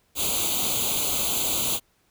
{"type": "noise with comb filter", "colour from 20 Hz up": "white", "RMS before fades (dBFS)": -25, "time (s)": [0.15, 1.8], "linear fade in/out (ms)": 50, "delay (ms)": 0.28, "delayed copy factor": 1, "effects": ["pink hiss -66 dBFS RMS until 2.1 s"]}